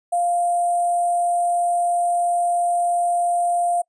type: tone with sample-and-hold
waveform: sine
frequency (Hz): 698.5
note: F5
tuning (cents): 0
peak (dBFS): -17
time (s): 0.12-3.82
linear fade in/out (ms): 10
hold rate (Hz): 8820
effects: noise-tail reverb RT60 0.1 s tail -26 dB re dry + resampled to 22050 Hz